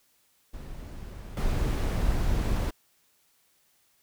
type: noise with level steps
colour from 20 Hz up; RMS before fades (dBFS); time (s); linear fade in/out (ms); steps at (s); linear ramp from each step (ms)
brown; -40 / -26; 0.53-2.71; 10; 1.37; 2
effects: white hiss -67 dBFS RMS until 4.02 s